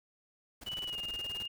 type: noise with tremolo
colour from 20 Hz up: pink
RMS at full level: -47 dBFS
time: 0.61-1.46 s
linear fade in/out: 10 ms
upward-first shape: square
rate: 19 Hz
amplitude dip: 80%
type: tone with pitch glide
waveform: sine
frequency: 2960 to 2833 Hz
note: F#7 to F7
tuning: 0 to +24 cents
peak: -36 dBFS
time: 0.66-1.48 s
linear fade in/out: 10 ms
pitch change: -76 cents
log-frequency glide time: 0.85-0.97 s
effects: none